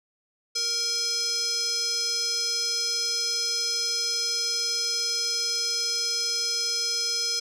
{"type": "tone with band-pass filter", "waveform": "square", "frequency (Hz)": 466.2, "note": "A#4", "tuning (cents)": 0, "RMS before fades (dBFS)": -27, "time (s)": [0.55, 7.4], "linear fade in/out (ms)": 10, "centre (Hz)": 5400, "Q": 7.9, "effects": []}